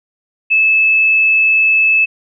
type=tone; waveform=sine; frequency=2611 Hz; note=E7; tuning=17 cents flat; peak=-8 dBFS; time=0.5-2.06 s; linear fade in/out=20 ms; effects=none